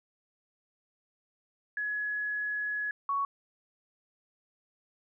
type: tone pair in turn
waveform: sine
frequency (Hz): 1688 / 1115.9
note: G#6 / C#6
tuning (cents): +28 / +11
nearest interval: perfect fifth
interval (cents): 717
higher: first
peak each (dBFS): -30 / -27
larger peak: second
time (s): 1.77-2.91 / 3.09-3.25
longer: first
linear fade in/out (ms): 2
effects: none